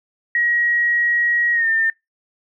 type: tone with pitch glide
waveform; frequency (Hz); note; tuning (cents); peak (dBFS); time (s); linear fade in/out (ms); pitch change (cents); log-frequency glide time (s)
sine; 1900 to 1803.8; A#6 to A6; +33 to +43; -15; 0.35-1.9; 2; -90; 1.53-1.68
effects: noise-tail reverb RT60 0.2 s tail -26 dB re dry